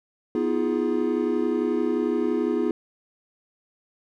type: chord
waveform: triangle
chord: F half-diminished seventh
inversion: second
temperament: equal with one note detuned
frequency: 246.9 / 317.7 / 349.2 / 415.3 Hz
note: Cb4 / Eb4 / F4 / Ab4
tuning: 0 / +36 / 0 / 0 cents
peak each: -25 dBFS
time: 0.35-2.71 s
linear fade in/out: 2 ms
effects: none